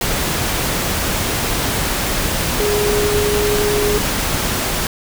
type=tone in noise; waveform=sine; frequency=415.3 Hz; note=G#4; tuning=in tune; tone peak=-16 dBFS; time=2.6-3.98 s; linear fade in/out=2 ms; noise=pink; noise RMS=-19 dBFS; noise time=0.01-4.87 s; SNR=0 dB; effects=none